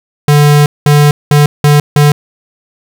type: tone bursts at uneven times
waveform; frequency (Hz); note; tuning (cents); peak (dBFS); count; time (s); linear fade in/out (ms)
square; 146.83; D3; 0; -4; 5; 0.28-0.66 / 0.86-1.11 / 1.31-1.46 / 1.64-1.8 / 1.96-2.12; 2
effects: 7-bit